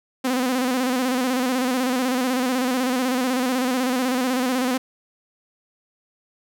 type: tone with vibrato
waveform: sawtooth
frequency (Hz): 254.4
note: C4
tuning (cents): -48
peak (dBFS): -16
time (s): 0.24-4.78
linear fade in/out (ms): 10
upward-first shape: square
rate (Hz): 16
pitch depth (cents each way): 54
effects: none